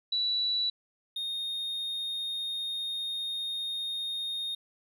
sine / triangle tone pair in turn, 3941 / 3695 Hz, B7 / A#7, -4 / -16 cents, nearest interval minor second, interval 112 cents, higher first, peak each -26 / -30 dBFS, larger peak first, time 0.12-0.7 / 1.16-4.55 s, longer second, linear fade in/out 5 ms, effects none

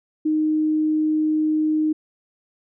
sine tone, 309.4 Hz, D#4, 10 cents flat, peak -17 dBFS, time 0.25-1.93 s, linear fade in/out 10 ms, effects none

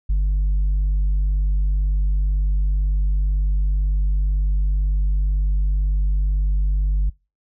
triangle tone with tanh clipping, 49 Hz, G1, in tune, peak -16 dBFS, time 0.09-7.1 s, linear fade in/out 10 ms, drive 7 dB, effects noise-tail reverb RT60 0.3 s tail -26 dB re dry

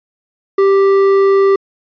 sine tone with hard clipping, 392 Hz, G4, in tune, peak -9 dBFS, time 0.58-1.56 s, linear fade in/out 5 ms, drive 8 dB, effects resampled to 11025 Hz

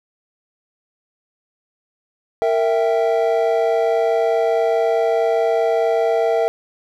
triangle chord, E diminished, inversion second, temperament equal with one note detuned, 460.8 / 659.3 / 784 Hz, Bb4 / E5 / G5, -20 / 0 / 0 cents, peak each -16 / -16 / -22 dBFS, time 2.42-6.48 s, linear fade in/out 0 ms, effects none

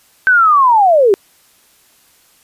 sine linear sweep, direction down, 1550 to 371.3 Hz, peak -6 dBFS, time 0.27-1.14 s, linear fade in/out 0 ms, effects white hiss -51 dBFS RMS until 2.43 s + resampled to 32000 Hz

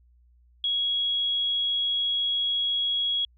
sine tone, 3322 Hz, G#7, in tune, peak -23 dBFS, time 0.64-3.25 s, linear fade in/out 2 ms, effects added 60 Hz sine -56 dBFS peak until 3.37 s

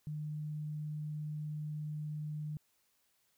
sine tone, 151.4 Hz, D#3, 47 cents flat, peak -37 dBFS, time 0.07-2.57 s, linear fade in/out 0 ms, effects white hiss -75 dBFS RMS until 3.37 s

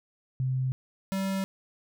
sine / square tone pair in turn, 130 / 193.01 Hz, C3 / G3, -11 / -27 cents, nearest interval perfect fifth, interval 684 cents, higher second, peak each -25 / -28 dBFS, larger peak first, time 0.4-0.72 / 1.12-1.44 s, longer neither, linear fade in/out 0 ms, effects none

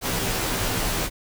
pink noise with comb filter, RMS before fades -25 dBFS, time 0.01-1.1 s, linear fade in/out 50 ms, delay 14 ms, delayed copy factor -0.75, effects none

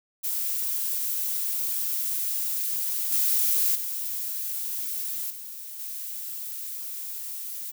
violet noise with level steps, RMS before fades -28 / -23 / -31 / -39 / -35 dBFS, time 0.23-7.72 s, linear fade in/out 20 ms, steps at 3.12 / 3.75 / 5.3 / 5.79 s, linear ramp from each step 5 ms, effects none

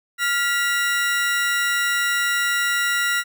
35% pulse tone pair together, 1400 / 1944 Hz, F6 / B6, +4 / -28 cents, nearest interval tritone, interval 568 cents, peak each -20 dBFS, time 0.18-3.24 s, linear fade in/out 50 ms, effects none

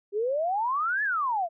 sine exponential two-way sweep, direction up then down, 392 to 1760 to 646 Hz, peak -24 dBFS, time 0.12-1.49 s, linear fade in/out 50 ms, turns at 1.03 s, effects none

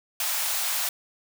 white high-pass noise, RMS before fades -27 dBFS, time 0.2-0.89 s, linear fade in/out 2 ms, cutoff 590 Hz, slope 96 dB/octave, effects none

